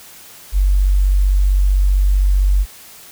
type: tone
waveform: sine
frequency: 47.76 Hz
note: G1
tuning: 44 cents flat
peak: -10 dBFS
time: 0.52-2.66 s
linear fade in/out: 50 ms
effects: white hiss -40 dBFS RMS until 3.11 s